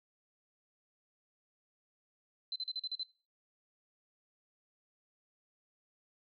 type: tone bursts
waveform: sine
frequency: 4059 Hz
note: B7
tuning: 47 cents sharp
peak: -35 dBFS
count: 7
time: 2.52-3.032 s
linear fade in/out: 2 ms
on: 38 ms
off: 41 ms
effects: noise-tail reverb RT60 0.4 s tail -21 dB re dry